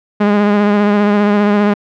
sawtooth tone with vibrato, 206 Hz, G#3, 14 cents flat, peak -5 dBFS, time 0.2-1.74 s, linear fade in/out 10 ms, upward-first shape sine, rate 15 Hz, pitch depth 26 cents each way, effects low-pass 2000 Hz 12 dB/octave

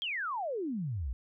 sine exponential sweep, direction down, 3322 to 55.2 Hz, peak -32 dBFS, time 0.02-1.13 s, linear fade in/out 0 ms, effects none

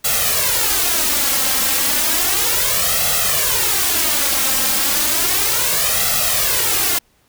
white noise with flanger, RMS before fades -17 dBFS, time 0.04-6.99 s, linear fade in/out 10 ms, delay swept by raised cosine 1.5 to 3.8 ms, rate 0.33 Hz, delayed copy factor +0.75, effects pink hiss -58 dBFS RMS until 7.28 s

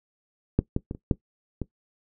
clicks, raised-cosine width 3 ms, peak -6 / -11 / -18 / -25 / -7 / -16 dBFS, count 6, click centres 0.59 / 0.764 / 0.911 / 0.949 / 1.112 / 1.617 s, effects noise-tail reverb RT60 0.1 s tail -18 dB re dry

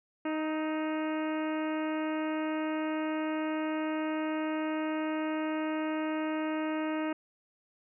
harmonic tone with a mistuned harmonic, 311.1 Hz, D#4, in tune, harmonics 1 / 2 / 3 / 4 / 5 / 6 / 7 / 8 / 9, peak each -31 / -37 / -41 / -43 / -45 / -47 / -48 / -49 / -50 dBFS, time 0.25-7.13 s, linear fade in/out 5 ms, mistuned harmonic 4, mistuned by +23 cents, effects none

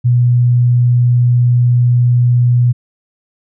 sine tone, 122.1 Hz, B2, 19 cents flat, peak -7 dBFS, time 0.04-2.73 s, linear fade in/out 20 ms, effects none

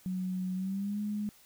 sine tone with pitch glide, 184.8 to 208.6 Hz, F#3 to G#3, -2 to +8 cents, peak -31 dBFS, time 0.06-1.29 s, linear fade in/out 0 ms, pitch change +210 cents, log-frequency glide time 0.55-1 s, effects white hiss -60 dBFS RMS until 1.45 s

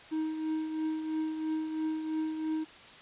triangle tone with tremolo, 314.3 Hz, D#4, 18 cents sharp, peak -26 dBFS, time 0.11-2.65 s, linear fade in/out 20 ms, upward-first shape triangle, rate 3 Hz, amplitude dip 55%, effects white hiss -51 dBFS RMS until 3.01 s + resampled to 8000 Hz

